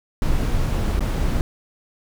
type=noise with dropouts; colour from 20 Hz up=brown; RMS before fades=-20 dBFS; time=0.22-1.41 s; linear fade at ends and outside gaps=1 ms; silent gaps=0.994-1.006 s; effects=none